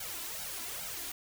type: noise with flanger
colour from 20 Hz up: white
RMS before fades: -40 dBFS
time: 0-1.12 s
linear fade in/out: 5 ms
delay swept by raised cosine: 1.3 to 3 ms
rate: 2.4 Hz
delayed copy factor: +0.8
effects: none